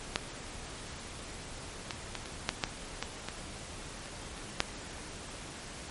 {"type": "clicks", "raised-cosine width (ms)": 0.2, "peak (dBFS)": [-9, -16, -17, -23, -9, -10, -15, -18, -27, -29, -7, -29], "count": 12, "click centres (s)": [0.159, 1.908, 2.153, 2.258, 2.491, 2.638, 3.026, 3.286, 4.058, 4.378, 4.604, 4.686], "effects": ["pink hiss -44 dBFS RMS until 5.9 s", "MP3 48 kbps"]}